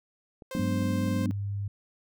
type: clicks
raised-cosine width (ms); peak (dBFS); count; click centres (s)
2; -32; 4; 0.422 / 0.565 / 0.822 / 1.076
type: tone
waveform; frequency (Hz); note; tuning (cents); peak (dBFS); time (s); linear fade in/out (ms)
sawtooth; 523.3; C5; 0; -32; 0.51-1.26; 2
type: chord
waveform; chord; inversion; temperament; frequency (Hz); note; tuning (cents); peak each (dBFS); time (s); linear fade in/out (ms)
sine; G# half-diminished seventh; third; equal; 185 / 207.7 / 246.9 / 293.7; F#3 / G#3 / B3 / D4; 0 / 0 / 0 / 0; -32 / -33 / -31 / -34; 0.55-1.31; 0
type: tone with pitch glide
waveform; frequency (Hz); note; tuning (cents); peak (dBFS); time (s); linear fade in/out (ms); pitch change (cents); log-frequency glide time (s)
sine; 100 to 100.58; G2 to G2; +35 to +45; -29; 0.59-1.68; 5; +10; 0.79-1.31
effects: none